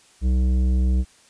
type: tone with tanh clipping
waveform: sine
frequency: 63.3 Hz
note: B1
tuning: 43 cents sharp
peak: -18 dBFS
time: 0.21-1.05 s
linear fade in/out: 50 ms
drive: 11 dB
effects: white hiss -54 dBFS RMS until 1.29 s + resampled to 22050 Hz